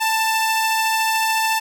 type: tone pair together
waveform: sawtooth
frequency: 886.6 / 2646 Hz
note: A5 / E7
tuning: +13 / +6 cents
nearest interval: octave + perfect fifth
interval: 1893 cents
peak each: -14 / -22 dBFS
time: 0-1.6 s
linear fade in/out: 20 ms
effects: none